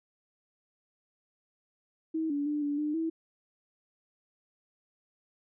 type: tone with pitch steps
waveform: sine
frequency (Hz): 319.9 / 287.1 / 296.6 / 289.3 / 299.8 / 324.9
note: D#4 / D4 / D4 / D4 / D4 / E4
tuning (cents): +48 / -39 / +17 / -26 / +36 / -25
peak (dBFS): -28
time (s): 2.14-3.1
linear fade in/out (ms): 10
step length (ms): 160
effects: none